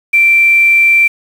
sine tone with quantisation, 2349 Hz, D7, in tune, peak -5 dBFS, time 0.13-1.08 s, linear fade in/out 10 ms, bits 5, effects none

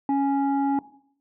sine tone pair together, 277.2 / 832.6 Hz, C#4 / G#5, 0 / +4 cents, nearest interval octave + perfect fifth, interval 1904 cents, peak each -20 / -23 dBFS, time 0.09-0.79 s, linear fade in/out 2 ms, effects noise-tail reverb RT60 0.6 s tail -18 dB re dry + tanh soft clip ceiling -16 dBFS

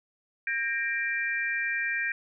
sine tone cluster, 1602 / 1853 / 2363 Hz, G6 / A#6 / D7, +37 / -11 / +10 cents, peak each -31 dBFS, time 0.47-2.12 s, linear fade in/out 2 ms, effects none

